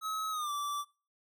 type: tone with pitch glide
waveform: square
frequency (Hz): 1283 to 1163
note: E6 to D6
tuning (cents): -47 to -17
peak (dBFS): -34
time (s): 0.01-0.85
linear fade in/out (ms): 50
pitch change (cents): -170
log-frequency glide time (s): 0.31-0.51
effects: noise-tail reverb RT60 0.4 s tail -23 dB re dry